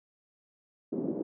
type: band-pass noise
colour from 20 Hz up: white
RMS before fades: -33 dBFS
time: 0.92-1.23 s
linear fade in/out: 10 ms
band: 220 to 370 Hz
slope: 24 dB/octave
effects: none